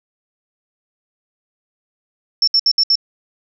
sine tone bursts, 5400 Hz, E8, 41 cents sharp, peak -10 dBFS, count 5, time 2.42-2.955 s, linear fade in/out 2 ms, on 55 ms, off 65 ms, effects none

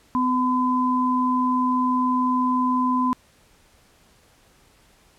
sine tone pair together, 253 / 1013 Hz, B3 / B5, +42 / +44 cents, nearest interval 2 octaves, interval 2402 cents, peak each -21 dBFS, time 0.15-3.13 s, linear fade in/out 0 ms, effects pink hiss -57 dBFS RMS until 5.18 s + low-pass 12000 Hz 12 dB/octave

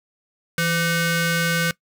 sawtooth ring-modulated tone, 675 Hz, E5, 41 cents sharp, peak -12 dBFS, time 0.58-1.71 s, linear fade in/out 2 ms, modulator 841 Hz, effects noise-tail reverb RT60 0.1 s tail -20 dB re dry

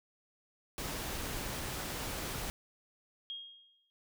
pink noise, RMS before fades -39 dBFS, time 0.78-2.5 s, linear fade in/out 0 ms
sine tone with exponential decay, 3254 Hz, G#7, 36 cents flat, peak -37 dBFS, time 3.3-3.9 s, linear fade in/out 0 ms, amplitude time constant 130 ms
effects none

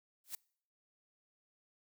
blue noise with exponential growth, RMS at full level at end -37 dBFS, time 0.24-0.35 s, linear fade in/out 2 ms, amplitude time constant 23 ms, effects noise-tail reverb RT60 0.6 s tail -26 dB re dry

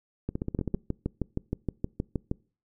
two click trains, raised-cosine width 3 ms, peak -15 / -17 dBFS, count 12 / 8, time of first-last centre 0.59-2.314 / 0.29-0.742 s, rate 6.38 / 15.5 Hz, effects noise-tail reverb RT60 0.4 s tail -25 dB re dry

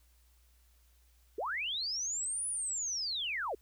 sine linear two-way sweep, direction up then down, 349.7 to 9956 to 349.7 Hz, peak -33 dBFS, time 1.38-3.55 s, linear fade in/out 5 ms, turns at 2.47 s, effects added 60 Hz sine -63 dBFS peak until 3.61 s + white hiss -71 dBFS RMS until 3.61 s

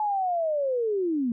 sine linear sweep, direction down, 861 to 224.8 Hz, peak -23 dBFS, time 0-1.32 s, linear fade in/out 2 ms, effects none

